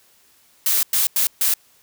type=noise bursts at uneven times; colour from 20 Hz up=blue; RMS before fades=-18 dBFS; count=4; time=0.66-0.83 / 0.93-1.07 / 1.16-1.27 / 1.41-1.54 s; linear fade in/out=2 ms; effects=white hiss -56 dBFS RMS until 1.82 s